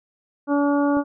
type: harmonic tone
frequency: 286.3 Hz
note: D4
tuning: 44 cents flat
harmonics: 1 / 2 / 3 / 4 / 5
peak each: -18 / -24 / -28 / -30 / -32 dBFS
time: 0.47-1.04 s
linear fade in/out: 50 ms
type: click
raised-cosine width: 2 ms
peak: -23 dBFS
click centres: 0.97 s
effects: none